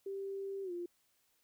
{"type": "tone with pitch glide", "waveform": "sine", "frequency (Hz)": [392, 349.2], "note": ["G4", "F4"], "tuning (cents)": [0, 0], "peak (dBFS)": -38, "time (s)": [0.06, 0.86], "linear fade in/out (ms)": 5, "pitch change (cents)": -200, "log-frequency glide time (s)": [0.63, 0.72], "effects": ["white hiss -75 dBFS RMS until 1.43 s"]}